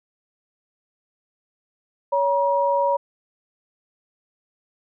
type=tone pair together; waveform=sine; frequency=562 / 954.5 Hz; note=C#5 / A#5; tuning=+24 / +41 cents; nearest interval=major sixth; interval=917 cents; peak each=-20 dBFS; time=2.12-2.97 s; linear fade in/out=10 ms; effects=none